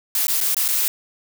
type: noise with dropouts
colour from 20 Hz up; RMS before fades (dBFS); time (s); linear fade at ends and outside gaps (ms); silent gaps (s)
blue; -20; 0.15-0.88; 1; 0.27-0.281 / 0.404-0.411 / 0.546-0.567 / 0.68-0.686
effects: none